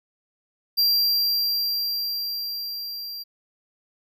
square tone with level ramp, 4741 Hz, D8, 16 cents sharp, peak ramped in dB -17 to -33 dBFS, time 0.77-3.24 s, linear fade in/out 20 ms, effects none

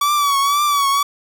45% pulse tone with vibrato, 1142 Hz, D6, 49 cents flat, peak -14 dBFS, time 0.01-1.03 s, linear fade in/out 5 ms, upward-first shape triangle, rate 2 Hz, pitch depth 70 cents each way, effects none

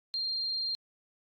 sine tone, 4192 Hz, C8, 2 cents sharp, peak -30 dBFS, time 0.14-0.75 s, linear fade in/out 0 ms, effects AAC 48 kbps

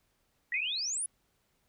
sine exponential sweep, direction up, 1864.7 to 10540 Hz, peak -31 dBFS, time 0.52-1.06 s, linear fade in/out 2 ms
sine tone with exponential decay, 2500 Hz, D#7, 8 cents sharp, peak -29 dBFS, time 0.54-1 s, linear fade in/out 2 ms, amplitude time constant 100 ms
effects pink hiss -74 dBFS RMS until 1.68 s

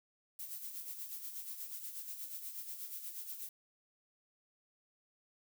violet noise with tremolo, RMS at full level -43 dBFS, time 0.39-3.49 s, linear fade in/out 2 ms, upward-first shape sine, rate 8.3 Hz, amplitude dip 55%, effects none

